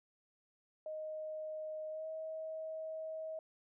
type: tone with pitch glide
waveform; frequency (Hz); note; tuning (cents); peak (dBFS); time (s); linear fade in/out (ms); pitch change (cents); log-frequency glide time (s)
sine; 622.3 to 635.7; D#5 to D#5; 0 to +37; -40; 0.86-3.39; 2; +37; 1.9-2.07
effects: none